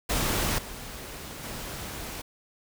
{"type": "noise with level steps", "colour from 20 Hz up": "pink", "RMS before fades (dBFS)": [-27, -40, -37], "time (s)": [0.09, 2.22], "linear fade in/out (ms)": 10, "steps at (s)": [0.58, 1.43], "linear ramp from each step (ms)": 5, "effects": []}